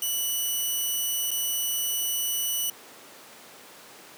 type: tone with dropouts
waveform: 5% pulse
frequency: 2960 Hz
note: F#7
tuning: in tune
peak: -17 dBFS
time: 0.02-2.7 s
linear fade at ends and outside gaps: 2 ms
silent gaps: 1.307-1.314 s
effects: pink hiss -47 dBFS RMS until 4.17 s + high-pass 300 Hz 12 dB/octave

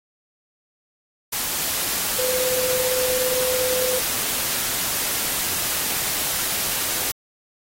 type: tone in noise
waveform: sine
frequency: 508 Hz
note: B4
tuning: 49 cents sharp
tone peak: -23 dBFS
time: 2.18-3.99 s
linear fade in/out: 10 ms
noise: white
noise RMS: -24 dBFS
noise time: 1.32-7.12 s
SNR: -2 dB
effects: AAC 48 kbps

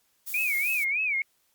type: noise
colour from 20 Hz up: violet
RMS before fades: -35 dBFS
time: 0.26-0.85 s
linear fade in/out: 20 ms
type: tone with vibrato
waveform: sine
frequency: 2349 Hz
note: D7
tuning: in tune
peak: -24 dBFS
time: 0.34-1.22 s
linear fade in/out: 2 ms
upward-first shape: sine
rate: 3.3 Hz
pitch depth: 170 cents each way
effects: white hiss -69 dBFS RMS until 1.54 s + Opus 48 kbps

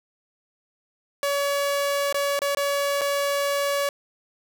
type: tone with dropouts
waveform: sawtooth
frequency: 566 Hz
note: C#5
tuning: 36 cents sharp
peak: -18 dBFS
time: 1.23-3.89 s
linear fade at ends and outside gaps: 1 ms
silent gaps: 2.126-2.144 / 2.391-2.418 / 2.549-2.571 / 3.011-3.016 s
effects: 9-bit

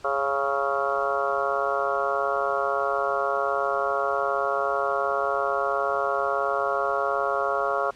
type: harmonic tone with a mistuned harmonic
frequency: 138.59 Hz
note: C#3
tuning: in tune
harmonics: 3 / 4 / 5 / 6 / 7 / 8 / 9 / 10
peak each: -31 / -28 / -29 / -37 / -36 / -29 / -32 / -31 dBFS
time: 0.04-7.91 s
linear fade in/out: 10 ms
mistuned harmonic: 9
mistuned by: +29 cents
effects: pink hiss -52 dBFS RMS until 7.95 s + low-pass 7000 Hz 12 dB/octave

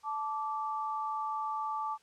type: tone pair together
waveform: sine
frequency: 874 / 1166.7 Hz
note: A5 / D6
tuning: -12 / -12 cents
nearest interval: perfect fourth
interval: 500 cents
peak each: -35 / -35 dBFS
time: 0.03-1.98 s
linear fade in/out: 50 ms
effects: white hiss -66 dBFS RMS until 2.02 s + low-pass 7000 Hz 12 dB/octave

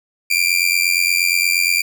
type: tone with amplitude modulation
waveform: sawtooth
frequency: 2371 Hz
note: D7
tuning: 16 cents sharp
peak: -7 dBFS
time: 0.3-1.82 s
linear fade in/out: 10 ms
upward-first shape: sine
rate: 88.5 Hz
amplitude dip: 85%
effects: none

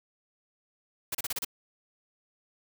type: noise bursts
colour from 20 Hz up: white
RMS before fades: -32 dBFS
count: 6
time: 1.12-1.448 s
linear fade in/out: 5 ms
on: 28 ms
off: 32 ms
effects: none

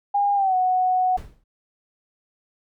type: tone with pitch glide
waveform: sine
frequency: 810 to 738.5 Hz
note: G#5 to F#5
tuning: -43 to -3 cents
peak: -17 dBFS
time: 0.14-1.17 s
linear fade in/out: 10 ms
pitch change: -160 cents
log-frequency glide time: 0.35-0.55 s
type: noise with exponential decay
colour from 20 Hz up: brown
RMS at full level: -28 dBFS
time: 1.17-1.44 s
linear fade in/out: 5 ms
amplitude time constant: 58 ms
effects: none

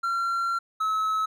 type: tone pair in turn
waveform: triangle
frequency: 1369 / 1292.2 Hz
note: F6 / E6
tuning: -35 / -35 cents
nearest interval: minor second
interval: 100 cents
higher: first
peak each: -22 / -21 dBFS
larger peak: second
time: 0.03-0.59 / 0.8-1.26 s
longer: first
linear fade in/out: 10 ms
effects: none

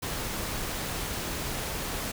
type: noise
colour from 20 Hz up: pink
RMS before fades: -33 dBFS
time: 0.02-2.12 s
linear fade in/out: 10 ms
effects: none

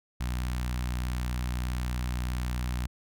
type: tone with notch filter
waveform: sawtooth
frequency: 61.6 Hz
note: B1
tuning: 4 cents flat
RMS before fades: -31 dBFS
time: 0.2-2.87 s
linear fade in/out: 10 ms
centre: 450 Hz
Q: 0.6
effects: none

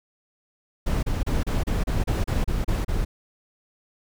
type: noise bursts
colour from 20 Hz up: brown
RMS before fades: -23 dBFS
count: 11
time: 0.86-3.05 s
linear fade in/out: 10 ms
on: 170 ms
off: 32 ms
effects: none

